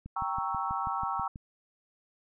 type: click train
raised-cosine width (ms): 5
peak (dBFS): -29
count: 9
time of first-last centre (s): 0.06-1.359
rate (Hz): 6.16
type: chord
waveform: sine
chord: G diminished seventh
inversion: none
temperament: equal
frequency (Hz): 784 / 932.3 / 1108.7 / 1318.5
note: G5 / Bb5 / Db6 / Fb6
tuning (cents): 0 / 0 / 0 / 0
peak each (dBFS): -35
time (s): 0.16-1.28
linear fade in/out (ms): 5
effects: none